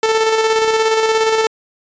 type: tone with tremolo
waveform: sawtooth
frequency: 442.8 Hz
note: A4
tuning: 11 cents sharp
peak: -7 dBFS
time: 0.03-1.47 s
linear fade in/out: 2 ms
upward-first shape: square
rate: 17 Hz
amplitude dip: 35%
effects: resampled to 16000 Hz